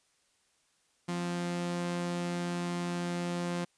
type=tone pair together; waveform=sawtooth; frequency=174.6 / 261.6 Hz; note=F3 / C4; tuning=0 / 0 cents; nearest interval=perfect fifth; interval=700 cents; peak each=-28 / -40 dBFS; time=1.08-3.65 s; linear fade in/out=10 ms; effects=white hiss -71 dBFS RMS until 3.77 s + resampled to 22050 Hz